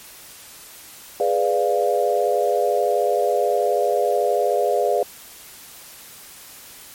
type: chord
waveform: sine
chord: G# diminished seventh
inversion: none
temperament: equal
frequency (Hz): 415.3 / 493.9 / 587.3 / 698.5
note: G#4 / B4 / D5 / F5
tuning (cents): 0 / 0 / 0 / 0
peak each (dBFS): -22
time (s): 1.2-5.03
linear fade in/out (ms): 2
effects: white hiss -42 dBFS RMS until 6.94 s + MP3 64 kbps